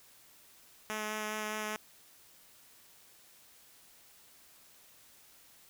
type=tone with vibrato; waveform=5% pulse; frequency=214.2 Hz; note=A3; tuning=46 cents flat; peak=-24 dBFS; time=0.9-1.76 s; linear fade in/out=0 ms; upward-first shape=sine; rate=4.9 Hz; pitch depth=10 cents each way; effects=white hiss -60 dBFS RMS until 5.69 s